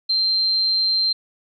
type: tone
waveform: sine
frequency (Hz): 4146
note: C8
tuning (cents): -17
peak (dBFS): -16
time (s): 0.09-1.13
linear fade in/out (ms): 10
effects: MP3 96 kbps